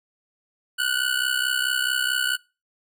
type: ring-modulated tone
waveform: 25% pulse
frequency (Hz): 1480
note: F#6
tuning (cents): 0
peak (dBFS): -15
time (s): 0.78-2.37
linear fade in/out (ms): 20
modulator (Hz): 32.3
effects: noise-tail reverb RT60 0.3 s tail -24 dB re dry